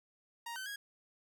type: tone with pitch steps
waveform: sawtooth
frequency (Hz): 936 / 1533 / 1646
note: A#5 / G6 / G#6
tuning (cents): +7 / -39 / -16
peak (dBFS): -37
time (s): 0.46-0.76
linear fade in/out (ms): 5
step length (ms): 100
effects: none